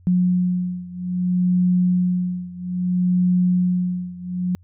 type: beating tone pair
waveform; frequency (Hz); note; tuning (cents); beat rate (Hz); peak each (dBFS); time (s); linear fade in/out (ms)
sine; 180 / 180.61; F#3 / F#3; -47 / -42; 0.61; -19 / -21; 0.07-4.55; 0
effects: added 89 Hz sine -47 dBFS peak until 4.63 s